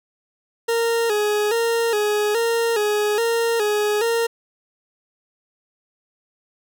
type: tone with vibrato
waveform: 40% pulse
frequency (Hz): 440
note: A4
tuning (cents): 0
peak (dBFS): -17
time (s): 0.68-4.27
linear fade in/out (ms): 10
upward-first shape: square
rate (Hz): 1.2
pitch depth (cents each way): 87
effects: none